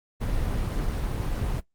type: noise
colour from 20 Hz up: brown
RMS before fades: -27 dBFS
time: 0.2-1.61 s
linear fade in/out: 20 ms
effects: noise-tail reverb RT60 0.1 s tail -18 dB re dry + Opus 24 kbps